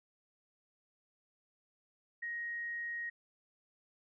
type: tone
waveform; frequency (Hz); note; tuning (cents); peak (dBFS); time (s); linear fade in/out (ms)
sine; 1879; A#6; +13; -37; 2.22-3.1; 10
effects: none